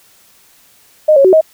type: tone with pitch steps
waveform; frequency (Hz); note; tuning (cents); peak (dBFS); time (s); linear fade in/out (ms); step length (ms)
sine; 615 / 550 / 374.8 / 633; D#5 / C#5 / F#4 / D#5; -20 / -14 / +22 / +30; -4; 1.08-1.412; 10; 83
effects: white hiss -48 dBFS RMS until 1.53 s